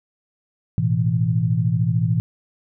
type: chord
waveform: sine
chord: A suspended second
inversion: none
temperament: equal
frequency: 110 / 123.47 / 164.81 Hz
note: A2 / B2 / E3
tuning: 0 / 0 / 0 cents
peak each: -21 dBFS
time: 0.78-2.2 s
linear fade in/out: 0 ms
effects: none